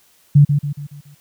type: tone with echo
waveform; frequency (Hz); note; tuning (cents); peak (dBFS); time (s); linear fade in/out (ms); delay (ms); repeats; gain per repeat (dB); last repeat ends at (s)
sine; 144.4; D3; -29; -5; 0.35-0.45; 10; 140; 5; -7; 1.15
effects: white hiss -55 dBFS RMS until 1.2 s